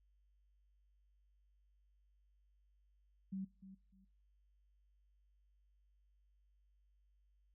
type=tone with echo; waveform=sine; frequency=191.6 Hz; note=G3; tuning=39 cents flat; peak=-40 dBFS; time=3.32-3.45 s; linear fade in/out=10 ms; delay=300 ms; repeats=2; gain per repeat=-13 dB; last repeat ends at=4.05 s; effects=noise-tail reverb RT60 0.4 s tail -23 dB re dry + added 50 Hz sine -70 dBFS peak until 7.54 s